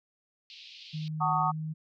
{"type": "band-pass noise", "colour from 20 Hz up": "white", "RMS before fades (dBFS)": -49, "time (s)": [0.5, 1.08], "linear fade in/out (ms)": 0, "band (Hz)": [2500, 4700], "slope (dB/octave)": 48}
{"type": "tone with pitch glide", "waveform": "sine", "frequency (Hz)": [155.56, 156.55], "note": ["D#3", "D#3"], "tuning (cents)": [0, 11], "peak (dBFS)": -32, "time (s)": [0.93, 1.74], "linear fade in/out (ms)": 20, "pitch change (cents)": 11, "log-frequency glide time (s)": [1.19, 1.45]}
{"type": "chord", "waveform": "sine", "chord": "D# half-diminished seventh", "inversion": "first", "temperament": "just", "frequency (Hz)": [746.7, 896, 1120.1, 1244.5], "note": ["F#5", "A5", "C#6", "D#6"], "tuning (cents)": [16, 31, 18, 0], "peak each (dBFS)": -30, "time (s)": [1.2, 1.52], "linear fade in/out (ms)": 20}
{"effects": []}